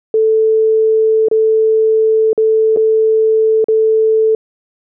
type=tone with dropouts; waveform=sine; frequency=440 Hz; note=A4; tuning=in tune; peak=-8 dBFS; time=0.14-4.35 s; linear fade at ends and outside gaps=2 ms; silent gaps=1.285-1.313 / 2.331-2.377 / 2.763-2.771 / 3.643-3.684 s; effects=none